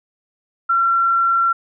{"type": "tone", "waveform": "sine", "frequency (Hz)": 1362, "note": "F6", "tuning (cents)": -44, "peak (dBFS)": -13, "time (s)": [0.69, 1.53], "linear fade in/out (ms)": 10, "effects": []}